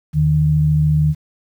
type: tone pair together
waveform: sine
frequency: 79.3 / 152.4 Hz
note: D#2 / D#3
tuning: +33 / -36 cents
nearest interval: major seventh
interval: 1131 cents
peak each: -20 / -12 dBFS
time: 0.13-1.15 s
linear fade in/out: 50 ms
effects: 8-bit